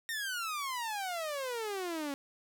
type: exponential sweep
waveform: sawtooth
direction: down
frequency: 1861 to 273.4 Hz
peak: -31 dBFS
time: 0.09-2.14 s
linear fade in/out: 0 ms
effects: none